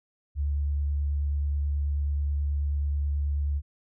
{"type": "tone with vibrato", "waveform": "sine", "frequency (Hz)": 72, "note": "D2", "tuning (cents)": -34, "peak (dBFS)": -24, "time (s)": [0.35, 3.62], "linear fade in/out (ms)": 50, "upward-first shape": "sine", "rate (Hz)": 9.3, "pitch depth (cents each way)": 13, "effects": []}